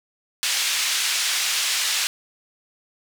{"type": "band-pass noise", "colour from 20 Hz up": "pink", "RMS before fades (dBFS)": -23, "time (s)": [0.43, 2.07], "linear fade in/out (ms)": 0, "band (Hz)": [2500, 8100], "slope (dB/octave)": 12, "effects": []}